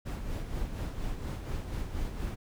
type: noise with tremolo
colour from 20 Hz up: brown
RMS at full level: -33 dBFS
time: 0.05-2.36 s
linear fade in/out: 20 ms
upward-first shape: sine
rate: 4.2 Hz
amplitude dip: 50%
effects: none